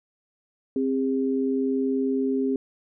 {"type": "tone pair together", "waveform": "sine", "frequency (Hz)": [264.3, 405.1], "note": ["C4", "G#4"], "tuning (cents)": [18, -43], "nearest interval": "perfect fifth", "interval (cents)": 739, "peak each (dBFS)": [-23, -26], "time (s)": [0.76, 2.56], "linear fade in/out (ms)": 2, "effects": []}